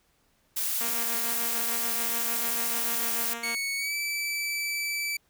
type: noise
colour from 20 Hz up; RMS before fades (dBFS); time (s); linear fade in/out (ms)
blue; -29; 0.56-3.34; 10
type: tone with tremolo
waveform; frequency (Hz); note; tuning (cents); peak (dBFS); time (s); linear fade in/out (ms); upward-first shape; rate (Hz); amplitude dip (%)
5% pulse; 233.1; A#3; 0; -22; 0.81-3.55; 0; sine; 6.8; 40
type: tone with pitch glide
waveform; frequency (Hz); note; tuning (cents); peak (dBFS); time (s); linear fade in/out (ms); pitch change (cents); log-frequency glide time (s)
sawtooth; 2217 to 2316; C#7 to D7; 0 to -25; -25; 3.43-5.17; 5; +75; 3.77-3.94
effects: pink hiss -68 dBFS RMS until 5.29 s